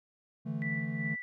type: chord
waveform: triangle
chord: D suspended second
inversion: none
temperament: equal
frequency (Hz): 146.83 / 164.81 / 220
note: D3 / E3 / A3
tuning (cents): 0 / 0 / 0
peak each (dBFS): -35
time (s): 0.45-1.16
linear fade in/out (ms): 20
type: tone with tremolo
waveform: sine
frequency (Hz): 1973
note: B6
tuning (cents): -2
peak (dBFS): -33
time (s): 0.62-1.22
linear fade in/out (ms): 0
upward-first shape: sine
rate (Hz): 2.6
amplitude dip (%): 75
effects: none